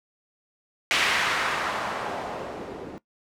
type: noise with low-pass filter sweep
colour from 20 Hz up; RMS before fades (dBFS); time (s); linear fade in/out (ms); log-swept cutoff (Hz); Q
blue; -28; 0.91-2.98; 0; 2500 to 350; 1.2
effects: noise-tail reverb RT60 0.1 s tail -18 dB re dry